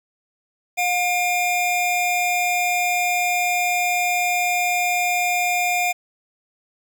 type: tone pair together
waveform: square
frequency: 716 / 2400 Hz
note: F5 / D7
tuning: +43 / +37 cents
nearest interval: octave + major sixth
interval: 2094 cents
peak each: -22 dBFS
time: 0.77-5.93 s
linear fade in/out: 20 ms
effects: 8-bit